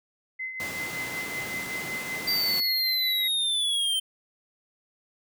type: tone with tremolo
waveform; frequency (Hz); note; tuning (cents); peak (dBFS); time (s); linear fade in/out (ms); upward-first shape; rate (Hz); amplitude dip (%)
sine; 2051; C7; -35; -29; 0.39-3.28; 10; triangle; 5.3; 60
type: noise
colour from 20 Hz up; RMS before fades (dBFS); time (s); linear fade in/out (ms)
pink; -36; 0.6-2.6; 0
type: linear sweep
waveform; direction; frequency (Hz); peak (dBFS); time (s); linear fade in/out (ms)
square; down; 4706 to 3098; -24; 2.27-4; 10
effects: high-pass 150 Hz 12 dB/octave